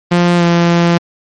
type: tone with pitch glide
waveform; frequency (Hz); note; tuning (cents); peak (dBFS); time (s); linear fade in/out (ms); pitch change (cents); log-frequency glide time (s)
sawtooth; 174.61 to 171.21; F3 to F3; 0 to -34; -4; 0.11-0.98; 10; -34; 0.36-0.44
effects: low-pass 5000 Hz 12 dB/octave + MP3 48 kbps